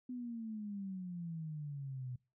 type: exponential sweep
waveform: sine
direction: down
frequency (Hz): 253.3 to 123.47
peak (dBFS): -40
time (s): 0.09-2.16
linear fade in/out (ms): 5
effects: noise-tail reverb RT60 0.3 s tail -24 dB re dry